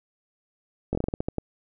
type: slowing click train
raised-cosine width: 2 ms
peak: -13 dBFS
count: 10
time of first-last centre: 0.93-1.383 s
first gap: 20 ms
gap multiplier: 1.22
effects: none